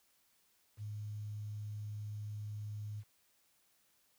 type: tone with quantisation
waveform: sine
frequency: 105.2 Hz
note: G#2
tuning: 23 cents sharp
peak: -40 dBFS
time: 0.77-3.04 s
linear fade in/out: 50 ms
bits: 11
effects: white hiss -73 dBFS RMS until 4.18 s